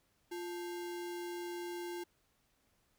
sine tone with sample-and-hold, 349.2 Hz, F4, in tune, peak -39 dBFS, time 0.31-2.04 s, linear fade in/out 10 ms, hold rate 1225 Hz, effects pink hiss -75 dBFS RMS until 2.98 s

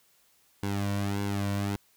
sawtooth tone with flanger, 100.3 Hz, G2, 40 cents sharp, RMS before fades -30 dBFS, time 0.63-1.76 s, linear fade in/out 0 ms, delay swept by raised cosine 1.6 to 2.42 ms, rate 1.7 Hz, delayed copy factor -0.7, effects white hiss -65 dBFS RMS until 1.96 s

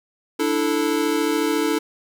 square chord, D suspended second, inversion none, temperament equal with one note detuned, 293.7 / 327.7 / 440 Hz, D4 / E4 / A4, 0 / -10 / 0 cents, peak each -24 dBFS, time 0.39-1.79 s, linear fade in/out 10 ms, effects none

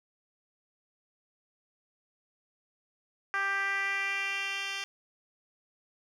10% pulse tone with band-pass filter sweep, 394 Hz, G4, 9 cents sharp, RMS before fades -32 dBFS, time 3.34-4.84 s, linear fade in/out 0 ms, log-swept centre 1500 to 3600 Hz, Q 2.6, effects none

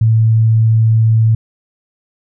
sine tone, 111.8 Hz, A2, 28 cents sharp, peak -7 dBFS, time 0.01-1.35 s, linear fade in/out 5 ms, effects none

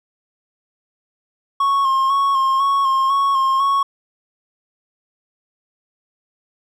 triangle tone with vibrato, 1087 Hz, C#6, 34 cents flat, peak -12 dBFS, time 1.6-3.83 s, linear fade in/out 5 ms, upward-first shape square, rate 2 Hz, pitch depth 31 cents each way, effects none

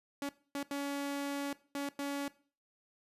sawtooth tone bursts at uneven times, 282.2 Hz, C#4, 31 cents sharp, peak -31 dBFS, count 5, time 0.22-0.29 / 0.55-0.63 / 0.71-1.53 / 1.75-1.89 / 1.99-2.28 s, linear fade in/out 2 ms, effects noise-tail reverb RT60 0.4 s tail -18 dB re dry + resampled to 32000 Hz

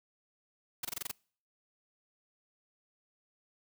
white noise bursts, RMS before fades -36 dBFS, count 7, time 0.83-1.114 s, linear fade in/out 5 ms, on 20 ms, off 24 ms, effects noise-tail reverb RT60 0.5 s tail -26 dB re dry

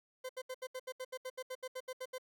40% pulse tone bursts, 514 Hz, C5, 31 cents flat, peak -39 dBFS, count 16, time 0.24-2.183 s, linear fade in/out 10 ms, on 53 ms, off 73 ms, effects none

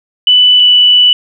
sine tone pair in turn, 2984 / 2968 Hz, F#7 / F#7, +14 / +5 cents, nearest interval unison, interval 9 cents, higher first, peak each -3 dBFS, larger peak neither, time 0.27-0.6 / 0.6-1.13 s, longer second, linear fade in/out 2 ms, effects none

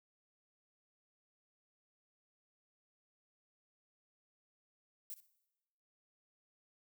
violet noise with echo, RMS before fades -45 dBFS, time 5.1-5.14 s, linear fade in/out 0 ms, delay 63 ms, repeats 2, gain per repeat -15 dB, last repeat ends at 5.266 s, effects noise-tail reverb RT60 1.0 s tail -19 dB re dry

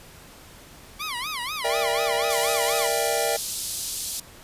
15% pulse tone with vibrato, 1100 Hz, C#6, 14 cents flat, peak -22 dBFS, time 0.99-2.88 s, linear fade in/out 20 ms, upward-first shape sine, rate 4.1 Hz, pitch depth 250 cents each way
square chord, E half-diminished seventh, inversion second, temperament equal with one note detuned, 466.2 / 587.3 / 659.3 / 796.8 Hz, Bb4 / D5 / E5 / G5, 0 / 0 / 0 / +28 cents, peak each -29 dBFS, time 1.64-3.37 s, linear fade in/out 10 ms
white band-pass noise, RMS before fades -31 dBFS, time 2.3-4.2 s, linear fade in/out 5 ms, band 3600 to 12000 Hz, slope 24 dB/octave
effects pink hiss -47 dBFS RMS until 4.43 s + resampled to 32000 Hz

